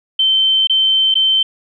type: tone with dropouts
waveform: sine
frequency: 3098 Hz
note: G7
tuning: 21 cents flat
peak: -10 dBFS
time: 0.19-1.43 s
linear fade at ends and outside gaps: 5 ms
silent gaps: 0.672-0.696 / 1.142-1.153 s
effects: none